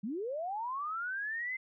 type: linear sweep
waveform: sine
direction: up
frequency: 185 to 2086 Hz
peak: -34 dBFS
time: 0.03-1.57 s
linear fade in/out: 10 ms
effects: none